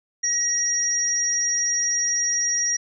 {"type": "tone pair together", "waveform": "sine", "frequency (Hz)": [1903, 5696], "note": ["A#6", "F8"], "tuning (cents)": [35, 33], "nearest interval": "octave + perfect fifth", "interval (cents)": 1898, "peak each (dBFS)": [-30, -20], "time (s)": [0.23, 2.77], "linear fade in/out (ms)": 10, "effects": []}